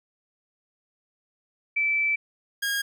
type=tone pair in turn; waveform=sine / sawtooth; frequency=2320 / 1630.4 Hz; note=D7 / G#6; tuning=-22 / -32 cents; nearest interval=tritone; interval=610 cents; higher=first; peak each=-21 dBFS; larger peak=neither; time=1.76-2.16 / 2.62-2.82 s; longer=first; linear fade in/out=10 ms; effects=none